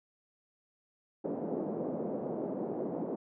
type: band-pass noise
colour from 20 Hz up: white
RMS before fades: -36 dBFS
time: 1.24-3.16 s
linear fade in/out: 10 ms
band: 180 to 550 Hz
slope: 24 dB/octave
effects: none